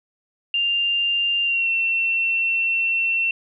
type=tone with pitch glide; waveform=sine; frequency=2794 to 2704 Hz; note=F7 to E7; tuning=0 to +43 cents; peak=-18 dBFS; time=0.54-3.31 s; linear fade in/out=2 ms; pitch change=-57 cents; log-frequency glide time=1.43-1.7 s; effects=none